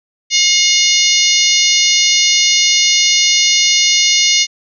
harmonic tone with a mistuned harmonic, 717 Hz, F5, 45 cents sharp, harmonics 3 / 4 / 5 / 6 / 7 / 8 / 9, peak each -17 / -17 / -17 / -17 / -17 / -17 / -17 dBFS, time 0.3-4.47 s, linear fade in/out 50 ms, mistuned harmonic 8, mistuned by +16 cents, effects none

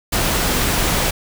pink noise, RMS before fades -18 dBFS, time 0.12-1.11 s, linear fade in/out 10 ms, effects none

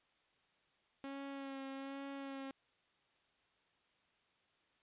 sawtooth tone with vibrato, 273.3 Hz, C#4, 24 cents flat, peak -40 dBFS, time 1.04-2.51 s, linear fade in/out 0 ms, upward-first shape sine, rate 1.2 Hz, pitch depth 22 cents each way, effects white hiss -75 dBFS RMS until 4.82 s + resampled to 8000 Hz

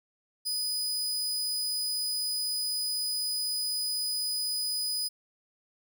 sawtooth tone, 4978 Hz, D#8, in tune, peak -26 dBFS, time 0.45-5.09 s, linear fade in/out 20 ms, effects none

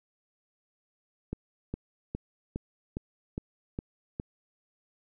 click train, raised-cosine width 3 ms, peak -20 dBFS, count 8, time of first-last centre 1.33-4.199 s, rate 2.44 Hz, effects none

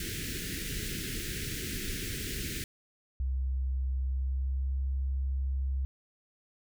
pink band-stop noise, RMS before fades -36 dBFS, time 0-2.64 s, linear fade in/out 2 ms, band 430 to 1600 Hz, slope 48 dB/octave
sine tone with pitch glide, 65.3 to 66.67 Hz, C2 to C2, -3 to +33 cents, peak -28 dBFS, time 3.2-5.85 s, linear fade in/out 0 ms, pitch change +36 cents, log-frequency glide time 4.04-4.77 s
effects none

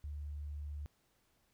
sine tone, 73.42 Hz, D2, in tune, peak -40 dBFS, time 0.04-0.86 s, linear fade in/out 0 ms, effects pink hiss -75 dBFS RMS until 1.53 s

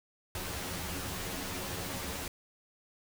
pink noise with comb filter, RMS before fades -38 dBFS, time 0.35-2.28 s, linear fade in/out 2 ms, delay 11 ms, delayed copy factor +0.75, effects none

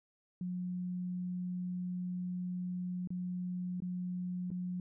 sine tone with dropouts, 180.2 Hz, F#3, 45 cents flat, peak -35 dBFS, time 0.41-4.8 s, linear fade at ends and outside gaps 2 ms, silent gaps 3.074-3.104 / 3.803-3.821 / 4.504-4.514 s, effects none

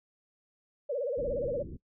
sine tone with vibrato, 525 Hz, C5, 6 cents sharp, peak -29 dBFS, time 0.89-1.63 s, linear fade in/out 10 ms, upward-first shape sine, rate 17 Hz, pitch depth 200 cents each way
pink low-pass noise, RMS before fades -41 dBFS, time 1.17-1.77 s, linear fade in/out 10 ms, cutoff 390 Hz, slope 48 dB/octave
effects noise-tail reverb RT60 0.1 s tail -20 dB re dry

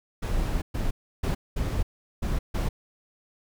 brown noise bursts at uneven times, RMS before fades -26 dBFS, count 6, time 0.22-0.62 / 0.74-0.91 / 1.23-1.35 / 1.56-1.83 / 2.22-2.39 / 2.54-2.69 s, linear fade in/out 10 ms, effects none

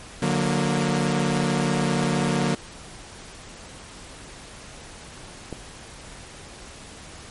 sawtooth chord, D augmented, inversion none, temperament equal with one note detuned, 146.83 / 182.34 / 233.1 Hz, D3 / F#3 / A#3, 0 / -25 / 0 cents, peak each -21 dBFS, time 0.22-2.55 s, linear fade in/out 5 ms
click, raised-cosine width 2 ms, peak -18 dBFS, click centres 5.527 s
effects pink hiss -42 dBFS RMS until 7.3 s + MP3 48 kbps

